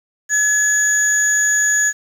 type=tone pair together; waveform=sine; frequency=1694 / 6776 Hz; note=G#6 / G#8; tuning=+34 / +34 cents; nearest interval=2 octaves; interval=2400 cents; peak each=-14 dBFS; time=0.29-1.93 s; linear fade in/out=50 ms; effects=tanh soft clip ceiling -9 dBFS + 7-bit